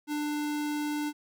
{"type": "tone", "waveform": "square", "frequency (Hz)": 296.9, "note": "D4", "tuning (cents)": 19, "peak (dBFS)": -30, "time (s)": [0.07, 1.13], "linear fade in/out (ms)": 50, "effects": []}